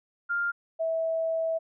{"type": "tone pair in turn", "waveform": "sine", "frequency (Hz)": [1400, 651.6], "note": ["F6", "E5"], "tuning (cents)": [4, -20], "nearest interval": "octave + minor second", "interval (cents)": 1324, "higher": "first", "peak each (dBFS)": -25, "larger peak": "neither", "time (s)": [[0.29, 0.52], [0.79, 1.59]], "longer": "second", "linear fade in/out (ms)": 20, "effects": []}